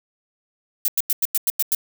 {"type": "noise bursts", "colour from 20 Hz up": "violet", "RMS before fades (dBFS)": -19, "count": 8, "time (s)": [0.85, 1.749], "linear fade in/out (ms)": 2, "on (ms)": 31, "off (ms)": 93, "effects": []}